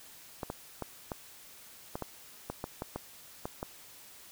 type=clicks; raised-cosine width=1 ms; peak=-21 dBFS; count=12; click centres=0.432 / 0.501 / 0.823 / 1.118 / 1.955 / 2.023 / 2.5 / 2.641 / 2.821 / 2.96 / 3.455 / 3.629 s; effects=white hiss -53 dBFS RMS until 4.31 s